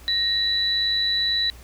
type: tone pair together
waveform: sine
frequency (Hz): 1864.7 / 3951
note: A#6 / B7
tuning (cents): 0 / 0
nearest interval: octave + minor second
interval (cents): 1300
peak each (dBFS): -28 / -20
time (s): 0.08-1.5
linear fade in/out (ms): 0
effects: added 60 Hz sine -43 dBFS peak until 1.63 s + pink hiss -49 dBFS RMS until 1.63 s